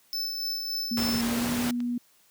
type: tone with tremolo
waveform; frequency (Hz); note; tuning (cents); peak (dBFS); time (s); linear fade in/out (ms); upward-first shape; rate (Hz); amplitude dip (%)
square; 5274; E8; 0; -28; 0.13-1.21; 0; sine; 3.5; 35
type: tone with pitch glide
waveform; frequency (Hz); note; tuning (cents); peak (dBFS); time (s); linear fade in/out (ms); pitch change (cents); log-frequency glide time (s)
sine; 233.1 to 242.2; A#3 to B3; 0 to -34; -26; 0.91-1.98; 5; +66; 1.19-1.56
type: noise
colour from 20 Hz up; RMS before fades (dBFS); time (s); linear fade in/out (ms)
pink; -31; 0.97-1.71; 2
type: click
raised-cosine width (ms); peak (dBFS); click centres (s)
0.2; -27; 1.804
effects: white hiss -62 dBFS RMS until 2.3 s + high-pass 80 Hz 12 dB/octave